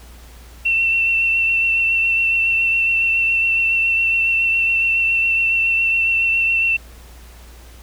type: tone with vibrato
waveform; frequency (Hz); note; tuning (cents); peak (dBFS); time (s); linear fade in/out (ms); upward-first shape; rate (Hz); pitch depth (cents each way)
sine; 2698; E7; +40; -14; 0.65-6.77; 10; triangle; 7.2; 22
effects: added 59 Hz sine -39 dBFS peak until 7.82 s + pink hiss -46 dBFS RMS until 7.82 s